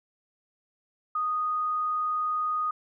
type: tone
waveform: sine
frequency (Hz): 1240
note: D#6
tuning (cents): -6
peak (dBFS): -25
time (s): 1.15-2.71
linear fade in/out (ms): 5
effects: none